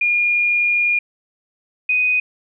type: tone pair in turn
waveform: sine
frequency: 2424 / 2494 Hz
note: D#7 / D#7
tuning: -46 / +3 cents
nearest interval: unison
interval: 49 cents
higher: second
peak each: -14 dBFS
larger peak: neither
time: 0.01-0.99 / 1.89-2.2 s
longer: first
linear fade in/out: 5 ms
effects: none